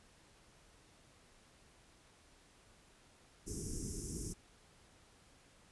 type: band-stop noise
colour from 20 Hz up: pink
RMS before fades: -42 dBFS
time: 3.46-4.34 s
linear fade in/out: 20 ms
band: 440 to 5300 Hz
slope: 96 dB/octave
effects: pink hiss -65 dBFS RMS until 5.71 s + resampled to 24000 Hz